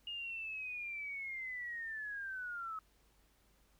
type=linear sweep; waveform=sine; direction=down; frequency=2856 to 1275 Hz; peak=-40 dBFS; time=0.07-2.79 s; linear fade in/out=2 ms; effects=added 50 Hz sine -70 dBFS peak until 3.79 s + pink hiss -72 dBFS RMS until 3.79 s